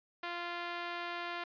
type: tone with band-pass filter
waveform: 5% pulse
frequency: 347.1 Hz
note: F4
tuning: 11 cents flat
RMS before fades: -40 dBFS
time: 0.23-1.44 s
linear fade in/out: 5 ms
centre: 860 Hz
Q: 0.52
effects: resampled to 11025 Hz